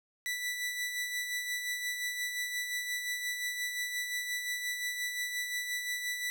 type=tone with tremolo; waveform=sawtooth; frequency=1972 Hz; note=B6; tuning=3 cents flat; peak=-28 dBFS; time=0.26-6.3 s; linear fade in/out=0 ms; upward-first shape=sine; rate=5.7 Hz; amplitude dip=45%; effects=none